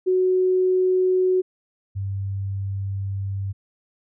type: tone pair in turn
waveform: sine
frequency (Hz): 370 / 98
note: F#4 / G2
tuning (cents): 0 / 0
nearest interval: octave + major seventh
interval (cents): 2300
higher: first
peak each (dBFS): -16 / -24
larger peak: first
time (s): 0.06-1.42 / 1.95-3.53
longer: second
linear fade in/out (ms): 20
effects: none